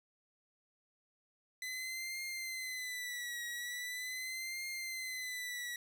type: tone with vibrato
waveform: sawtooth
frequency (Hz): 2010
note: B6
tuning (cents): +30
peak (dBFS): -36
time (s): 1.62-5.76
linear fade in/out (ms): 2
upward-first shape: triangle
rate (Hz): 0.41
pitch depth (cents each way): 93
effects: none